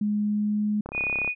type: tone with pitch glide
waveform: sine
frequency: 208.7 to 209.9 Hz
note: G#3 to G#3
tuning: +9 to +19 cents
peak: -22 dBFS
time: 0.01-0.81 s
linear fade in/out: 5 ms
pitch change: +10 cents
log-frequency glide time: 0.24-0.63 s
type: click train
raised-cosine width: 1 ms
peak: -21 dBFS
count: 15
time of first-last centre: 0.86-1.277 s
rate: 33.6 Hz
type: tone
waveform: sine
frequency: 2470 Hz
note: D#7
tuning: 13 cents flat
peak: -24 dBFS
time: 0.92-1.35 s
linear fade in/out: 50 ms
effects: none